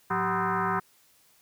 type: tone with frequency modulation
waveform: sine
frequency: 103.83 Hz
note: G#2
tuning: in tune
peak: -24 dBFS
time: 0.1-0.8 s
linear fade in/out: 10 ms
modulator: 284 Hz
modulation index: 5.1
effects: white hiss -62 dBFS RMS until 1.41 s

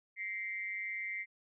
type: tone with amplitude modulation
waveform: sine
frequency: 2091 Hz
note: C7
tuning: 2 cents flat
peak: -33 dBFS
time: 0.16-1.26 s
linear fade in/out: 50 ms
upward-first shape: sine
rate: 198 Hz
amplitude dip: 75%
effects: none

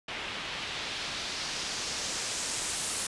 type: noise with low-pass filter sweep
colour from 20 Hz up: white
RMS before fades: -35 dBFS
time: 0.08-3.07 s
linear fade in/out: 5 ms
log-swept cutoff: 2700 to 9600 Hz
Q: 1.4
effects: resampled to 24000 Hz

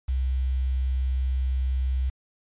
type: tone with quantisation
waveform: sine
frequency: 64.7 Hz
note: C2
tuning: 19 cents flat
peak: -22 dBFS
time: 0.08-2.1 s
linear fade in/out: 10 ms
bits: 8
effects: resampled to 8000 Hz

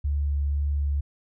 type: tone with vibrato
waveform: sine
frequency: 71.7 Hz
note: D2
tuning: 41 cents flat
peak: -22 dBFS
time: 0.04-1.01 s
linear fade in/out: 10 ms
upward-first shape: sine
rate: 2 Hz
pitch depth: 10 cents each way
effects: none

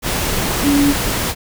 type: tone in noise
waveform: sine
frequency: 285 Hz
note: C#4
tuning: 48 cents sharp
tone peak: -11 dBFS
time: 0.62-0.95 s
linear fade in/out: 50 ms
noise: pink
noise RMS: -19 dBFS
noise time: 0.02-1.35 s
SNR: +5 dB
effects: none

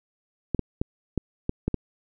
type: clicks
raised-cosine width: 3 ms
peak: -11 dBFS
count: 7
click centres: 0.547 / 0.593 / 0.815 / 1.177 / 1.494 / 1.68 / 1.743 s
effects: none

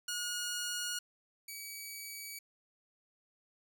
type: tone pair in turn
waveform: 10% pulse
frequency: 1441 / 2279 Hz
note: F#6 / C#7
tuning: -46 / +47 cents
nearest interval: minor sixth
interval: 793 cents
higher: second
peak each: -27 / -34 dBFS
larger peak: first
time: 0.08-0.99 / 1.48-2.39 s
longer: neither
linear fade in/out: 5 ms
effects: none

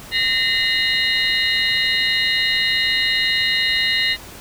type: tone cluster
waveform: sine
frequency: 1841 / 2043 / 2867 / 3745 / 4137 Hz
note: A#6 / C7 / F7 / A#7 / C8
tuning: -22 / -42 / +45 / +7 / -20 cents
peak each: -22 dBFS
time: 0.11-4.17 s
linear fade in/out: 50 ms
effects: tanh soft clip ceiling -7 dBFS + pink hiss -38 dBFS RMS until 4.4 s

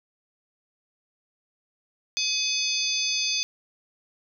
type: tone cluster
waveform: sine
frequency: 2530 / 3484 / 4501 / 4942 / 6180 Hz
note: D#7 / A7 / C#8 / D#8 / G8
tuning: +28 / -18 / +26 / -13 / -26 cents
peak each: -30 dBFS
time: 2.17-3.43 s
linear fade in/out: 0 ms
effects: none

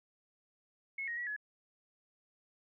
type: tone with pitch steps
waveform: sine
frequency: 2182 / 1877 / 1931 / 1698 Hz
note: C#7 / A#6 / B6 / G#6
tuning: -28 / +11 / -39 / +38 cents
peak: -36 dBFS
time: 0.98-1.364 s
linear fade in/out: 5 ms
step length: 96 ms
effects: none

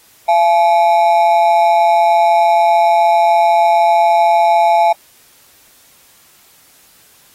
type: ring-modulated tone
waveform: triangle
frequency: 768 Hz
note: G5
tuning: 36 cents flat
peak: -3 dBFS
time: 0.28-4.93 s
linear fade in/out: 10 ms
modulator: 86.7 Hz
effects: white hiss -48 dBFS RMS until 7.34 s + AAC 48 kbps

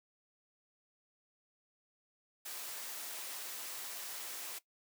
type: high-pass noise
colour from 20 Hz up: white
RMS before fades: -44 dBFS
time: 2.45-4.59 s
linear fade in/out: 10 ms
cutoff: 390 Hz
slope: 12 dB/octave
effects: noise-tail reverb RT60 0.1 s tail -17 dB re dry

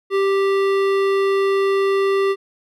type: tone with hard clipping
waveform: sine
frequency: 392 Hz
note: G4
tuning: in tune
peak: -17 dBFS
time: 0.1-2.36 s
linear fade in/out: 50 ms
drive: 15 dB
effects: none

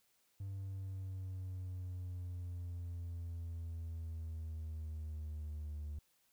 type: exponential sweep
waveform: triangle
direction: down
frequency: 98 to 74 Hz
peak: -38 dBFS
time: 0.4-5.99 s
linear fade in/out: 5 ms
effects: tanh soft clip ceiling -35 dBFS + white hiss -75 dBFS RMS until 6.32 s

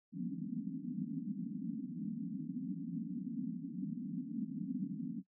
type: band-pass noise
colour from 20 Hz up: white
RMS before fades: -41 dBFS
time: 0.12-5.23 s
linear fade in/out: 50 ms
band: 160 to 280 Hz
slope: 96 dB/octave
effects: noise-tail reverb RT60 0.1 s tail -22 dB re dry

